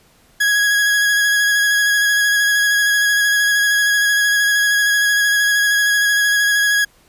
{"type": "tone with vibrato", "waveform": "40% pulse", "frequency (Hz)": 1661.2, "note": "G#6", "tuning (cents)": 0, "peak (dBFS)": -12, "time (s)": [0.4, 6.85], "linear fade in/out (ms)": 10, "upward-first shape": "square", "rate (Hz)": 13, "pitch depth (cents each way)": 12, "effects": ["pink hiss -53 dBFS RMS until 7.08 s", "resampled to 32000 Hz"]}